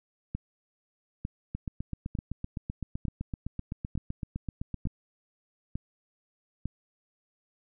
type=two click trains; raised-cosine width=5 ms; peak=-21 / -20 dBFS; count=27 / 8; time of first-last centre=1.55-4.871 / 0.35-6.656 s; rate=7.83 / 1.11 Hz; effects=none